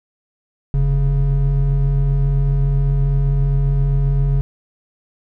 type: tone pair together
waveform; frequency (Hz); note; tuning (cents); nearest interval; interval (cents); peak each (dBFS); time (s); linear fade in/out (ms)
triangle; 43.65 / 138.59; F1 / C#3; 0 / 0; octave + minor sixth; 2000; -14; 0.74-4.41; 0
effects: none